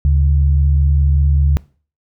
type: tone pair together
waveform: sine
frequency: 73.48 / 138.59 Hz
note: D2 / C#3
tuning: +2 / 0 cents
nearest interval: major seventh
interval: 1098 cents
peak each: -10 / -18 dBFS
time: 0.05-1.57 s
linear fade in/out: 0 ms
effects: noise-tail reverb RT60 0.4 s tail -22 dB re dry